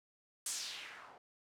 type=noise with low-pass filter sweep; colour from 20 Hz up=blue; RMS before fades=-45 dBFS; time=0.46-1.18 s; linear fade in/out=2 ms; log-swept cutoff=9000 to 750 Hz; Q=2.1; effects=none